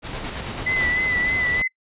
pink noise with tremolo, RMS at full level -29 dBFS, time 0.02-0.94 s, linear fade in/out 50 ms, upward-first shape square, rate 9 Hz, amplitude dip 30%
sine tone with vibrato, 2000 Hz, B6, 21 cents sharp, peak -19 dBFS, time 0.66-1.68 s, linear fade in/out 10 ms, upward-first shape sine, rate 3.3 Hz, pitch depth 38 cents each way
pink noise, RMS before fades -30 dBFS, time 0.76-1.62 s, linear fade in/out 0 ms
effects noise-tail reverb RT60 0.1 s tail -25 dB re dry + resampled to 8000 Hz

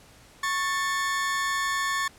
40% pulse tone pair together, 1102 / 1771.4 Hz, C#6 / A6, -11 / +11 cents, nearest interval minor sixth, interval 822 cents, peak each -27 / -27 dBFS, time 0.43-2.08 s, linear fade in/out 5 ms, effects pink hiss -53 dBFS RMS until 2.18 s + low-pass 11000 Hz 12 dB/octave

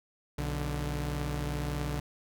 sawtooth tone pair together, 61.72 / 146.8 Hz, B1 / D3, 0 / 0 cents, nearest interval octave + minor third, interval 1500 cents, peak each -30 / -30 dBFS, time 0.38-2 s, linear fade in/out 5 ms, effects none

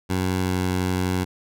15% pulse tone with pitch glide, 92.5 to 91.81 Hz, F#2 to F#2, 0 to -13 cents, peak -15 dBFS, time 0.09-1.25 s, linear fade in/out 20 ms, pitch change -13 cents, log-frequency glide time 0.45-0.52 s, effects none

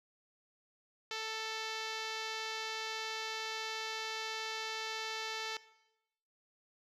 5% pulse tone with low-pass filter, 441.5 Hz, A4, 6 cents sharp, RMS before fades -40 dBFS, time 1.11-5.57 s, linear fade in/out 2 ms, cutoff 5800 Hz, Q 0.89, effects noise-tail reverb RT60 0.9 s tail -18 dB re dry

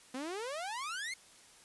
sawtooth exponential sweep, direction up, 246.9 to 2193 Hz, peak -34 dBFS, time 0.14-1.14 s, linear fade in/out 5 ms, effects white hiss -59 dBFS RMS until 1.64 s + resampled to 24000 Hz

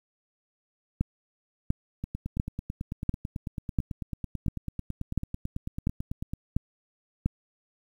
two click trains, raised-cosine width 5 ms, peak -20 / -12 dBFS, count 40 / 10, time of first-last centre 2.04-6.335 / 1.01-7.26 s, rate 9.08 / 1.44 Hz, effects 9-bit

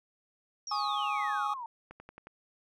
sine exponential sweep, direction down, 5760 to 891 Hz, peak -37 dBFS, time 0.67-1.66 s, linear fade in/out 2 ms
triangle chord, Ab suspended fourth, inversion none, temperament just, 830.6 / 1107.5 / 1245.9 Hz, Ab5 / Db6 / Eb6, 0 / -2 / +2 cents, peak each -32 dBFS, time 0.71-1.54 s, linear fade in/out 5 ms
click train, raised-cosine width 0.5 ms, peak -32 dBFS, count 5, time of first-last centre 1.91-2.27 s, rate 11.1 Hz
effects none

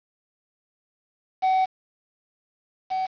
triangle tone pair in turn, 754 / 754 Hz, F#5 / F#5, +32 / +32 cents, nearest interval unison, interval 0 cents, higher neither, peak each -16 / -21 dBFS, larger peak first, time 1.42-1.66 / 2.9-3.07 s, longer first, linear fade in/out 20 ms, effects resampled to 11025 Hz + 7-bit

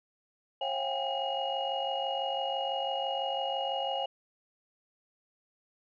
sine tone cluster, 540 / 695 / 767 / 813 / 2877 Hz, C#5 / F5 / G5 / G#5 / F#7, -45 / -9 / -38 / -37 / -49 cents, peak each -35 / -37 / -36 / -35 / -36 dBFS, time 0.61-4.06 s, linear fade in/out 5 ms, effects tanh soft clip ceiling -21 dBFS

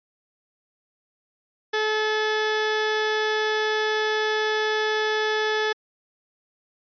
sawtooth tone pair together, 431 / 862 Hz, A4 / A5, -36 / -36 cents, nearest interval octave, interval 1200 cents, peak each -19 dBFS, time 1.73-5.73 s, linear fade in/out 10 ms, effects resampled to 11025 Hz

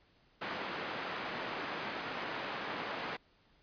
white band-pass noise, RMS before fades -40 dBFS, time 0.41-3.17 s, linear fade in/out 10 ms, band 170 to 1900 Hz, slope 12 dB/octave, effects pink hiss -68 dBFS RMS until 3.62 s + resampled to 11025 Hz

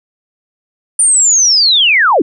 sine linear sweep, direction down, 9240 to 240 Hz, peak -6 dBFS, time 0.99-2.22 s, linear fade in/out 5 ms, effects none

